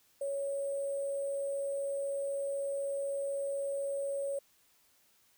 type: tone with sample-and-hold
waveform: sine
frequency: 556 Hz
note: C#5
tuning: 5 cents sharp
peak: -32 dBFS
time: 0.21-4.39 s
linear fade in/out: 5 ms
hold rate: 8820 Hz
effects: white hiss -68 dBFS RMS until 5.37 s